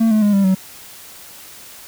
triangle tone with pitch steps, 225.1 / 215.4 / 206.2 / 197.32 / 188.85 Hz, A3 / A3 / G#3 / G3 / F#3, +40 / -37 / -12 / +12 / +36 cents, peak -9 dBFS, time 0-0.55 s, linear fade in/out 10 ms, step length 110 ms, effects white hiss -39 dBFS RMS until 1.87 s

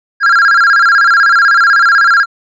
triangle tone with vibrato, 1497 Hz, F#6, 20 cents sharp, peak -3 dBFS, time 0.2-2.26 s, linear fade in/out 50 ms, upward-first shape square, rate 16 Hz, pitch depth 150 cents each way, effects resampled to 16000 Hz

